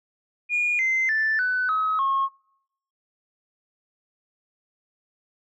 sine tone with pitch steps, 2436 / 2072 / 1762.8 / 1499.5 / 1275.6 / 1085.1 Hz, D#7 / C7 / A6 / F#6 / D#6 / C#6, -37 / -17 / +3 / +23 / +43 / -37 cents, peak -19 dBFS, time 0.49-2.29 s, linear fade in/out 50 ms, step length 300 ms, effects noise-tail reverb RT60 0.7 s tail -20 dB re dry + tanh soft clip ceiling -16 dBFS

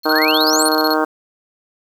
square tone with tremolo, 4305 Hz, C8, 49 cents sharp, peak -18 dBFS, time 0.03-0.97 s, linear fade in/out 50 ms, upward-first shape square, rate 16 Hz, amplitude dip 80%
harmonic tone, 155.56 Hz, D#3, in tune, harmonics 2 / 3 / 4 / 5 / 6 / 7 / 8 / 9 / 10, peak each -19 / -21 / -22 / -23 / -24 / -24 / -25 / -26 / -26 dBFS, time 0.05-1.05 s, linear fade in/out 10 ms
sine exponential sweep, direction up, 1318.5 to 10080 Hz, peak -17 dBFS, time 0.09-0.69 s, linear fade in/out 20 ms
effects 7-bit

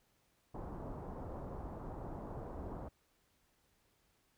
pink low-pass noise, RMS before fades -45 dBFS, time 0.54-2.89 s, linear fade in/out 10 ms, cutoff 1000 Hz, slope 24 dB/octave, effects pink hiss -75 dBFS RMS until 4.37 s

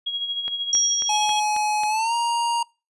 sine tone with tremolo, 3300 Hz, G#7, 12 cents flat, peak -22 dBFS, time 0.06-1.4 s, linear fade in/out 10 ms, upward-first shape sine, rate 13 Hz, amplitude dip 55%
click train, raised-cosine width 0.3 ms, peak -19 dBFS, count 6, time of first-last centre 0.48-1.835 s, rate 3.69 Hz
sine tone with exponential decay, 5660 Hz, F8, 22 cents sharp, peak -15 dBFS, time 0.73-2.3 s, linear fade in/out 1 ms, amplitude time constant 340 ms
square tone with pitch glide, 846 to 938.7 Hz, G#5 to A#5, +32 to +12 cents, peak -21 dBFS, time 1.09-2.63 s, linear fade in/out 5 ms, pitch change +180 cents, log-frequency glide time 1.88-2.14 s
effects noise-tail reverb RT60 0.3 s tail -26 dB re dry + resampled to 24000 Hz

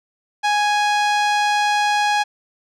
sawtooth tone with low-pass filter, 830.6 Hz, G#5, in tune, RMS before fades -18 dBFS, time 0.43-2.24 s, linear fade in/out 20 ms, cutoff 5400 Hz, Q 0.75, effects none

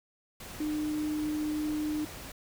sine tone in noise, 303.5 Hz, D#4, 43 cents flat, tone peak -29 dBFS, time 0.6-2.05 s, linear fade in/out 5 ms, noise pink, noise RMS -44 dBFS, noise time 0.4-2.32 s, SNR +12 dB, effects none

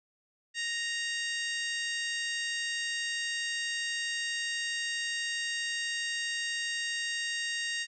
harmonic tone, 932.3 Hz, A#5, in tune, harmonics 2 / 3 / 4 / 5 / 6 / 7 / 8 / 9, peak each -34 / -38 / -40 / -42 / -44 / -45 / -46 / -47 dBFS, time 0.54-7.87 s, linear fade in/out 50 ms, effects none

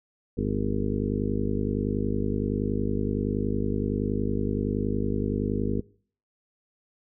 harmonic tone with a mistuned harmonic, 50.7 Hz, G#1, 41 cents flat, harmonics 1 / 2 / 3 / 4 / 5 / 6 / 7 / 8 / 9, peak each -32 / -31 / -37 / -31 / -31 / -37 / -36 / -34 / -36 dBFS, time 0.37-5.81 s, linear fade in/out 10 ms, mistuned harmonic 9, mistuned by +30 cents, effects noise-tail reverb RT60 0.5 s tail -23 dB re dry

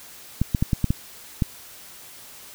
clicks, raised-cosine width 5 ms, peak -7 dBFS, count 7, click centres 0.416 / 0.548 / 0.625 / 0.732 / 0.843 / 0.905 / 1.422 s, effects white hiss -44 dBFS RMS until 2.54 s

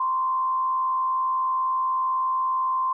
sine tone with frequency modulation, 1042 Hz, C6, 7 cents flat, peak -21 dBFS, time 0-2.93 s, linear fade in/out 5 ms, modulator 78.3 Hz, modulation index 0.37, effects none

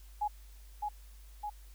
sine tone with echo, 836 Hz, G#5, 11 cents sharp, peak -29 dBFS, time 0.21-0.28 s, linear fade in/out 10 ms, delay 610 ms, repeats 2, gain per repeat -3 dB, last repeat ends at 1.5 s, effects added 50 Hz sine -50 dBFS peak until 1.74 s + white hiss -63 dBFS RMS until 1.74 s

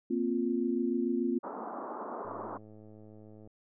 sine chord, Bb suspended second, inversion none, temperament equal with one note detuned, 234.8 / 261.6 / 349.2 Hz, Bb3 / C4 / F4, +13 / 0 / 0 cents, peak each -32 dBFS, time 0.1-1.39 s, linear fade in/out 10 ms
white band-pass noise, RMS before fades -40 dBFS, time 1.43-2.58 s, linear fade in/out 10 ms, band 210 to 1200 Hz, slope 48 dB/octave
click train, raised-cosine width 2 ms, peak -40 dBFS, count 132, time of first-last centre 2.25-3.474 s, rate 107 Hz
effects none

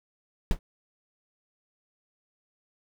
brown noise with exponential decay, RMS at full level -18 dBFS, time 0.51-0.59 s, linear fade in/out 1 ms, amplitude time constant 17 ms, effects none

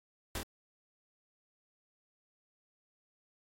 pink noise with echo, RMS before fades -37 dBFS, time 0.35-0.38 s, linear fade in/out 2 ms, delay 26 ms, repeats 2, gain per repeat -3 dB, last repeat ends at 0.432 s, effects AAC 48 kbps

